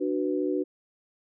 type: chord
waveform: sine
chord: B minor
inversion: first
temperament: just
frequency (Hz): 296.3 / 370.4 / 493.9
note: D4 / F#4 / B4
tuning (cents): +15 / +2 / 0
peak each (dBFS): -28 / -28 / -32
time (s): 0-0.64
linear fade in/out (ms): 20
effects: none